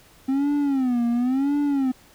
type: tone with vibrato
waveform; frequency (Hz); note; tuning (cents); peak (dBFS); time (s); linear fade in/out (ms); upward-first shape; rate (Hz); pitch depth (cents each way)
triangle; 261.6; C4; 0; -17; 0.28-1.92; 10; sine; 0.95; 180
effects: pink hiss -53 dBFS RMS until 2.14 s